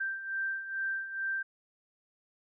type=beating tone pair; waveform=sine; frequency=1568 / 1570.3 Hz; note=G6 / G6; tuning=0 / +3 cents; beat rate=2.3 Hz; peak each=-39 / -33 dBFS; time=0-1.43 s; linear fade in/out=10 ms; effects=none